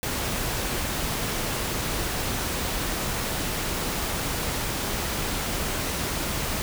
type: noise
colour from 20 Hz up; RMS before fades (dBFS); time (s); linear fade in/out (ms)
pink; -28; 0.03-6.62; 0
effects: none